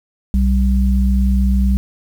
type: tone pair together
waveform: sine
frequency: 62.2 / 195.6 Hz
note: B1 / G3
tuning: +13 / -4 cents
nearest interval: octave + minor sixth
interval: 1983 cents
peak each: -12 / -17 dBFS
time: 0.34-1.77 s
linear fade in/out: 0 ms
effects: 7-bit